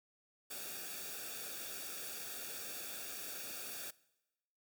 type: noise with comb filter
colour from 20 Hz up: white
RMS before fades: -45 dBFS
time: 0.5-3.91 s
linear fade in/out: 10 ms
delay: 0.98 ms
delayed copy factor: -0.75
effects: noise-tail reverb RT60 1.0 s tail -22 dB re dry